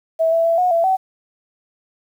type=tone with pitch steps; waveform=sine; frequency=651 / 662 / 667 / 726 / 671 / 759 Hz; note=E5 / E5 / E5 / F#5 / E5 / F#5; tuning=-22 / +7 / +20 / -33 / +31 / +44 cents; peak=-13 dBFS; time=0.19-0.97 s; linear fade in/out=20 ms; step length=130 ms; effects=8-bit